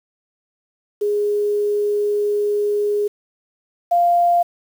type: tone pair in turn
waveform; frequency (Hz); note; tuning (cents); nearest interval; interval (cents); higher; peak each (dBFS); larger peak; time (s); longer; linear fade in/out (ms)
sine; 413.8 / 695.9; G#4 / F5; -6 / -6; major sixth; 900; second; -16 / -12; second; 1.01-3.08 / 3.91-4.43; first; 10
effects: 7-bit